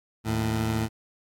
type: tone pair together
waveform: 20% pulse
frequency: 78.42 / 110.9 Hz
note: D#2 / A2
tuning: +14 / +14 cents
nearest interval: tritone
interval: 600 cents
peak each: -28 / -20 dBFS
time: 0.24-0.89 s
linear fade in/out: 50 ms
effects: AAC 64 kbps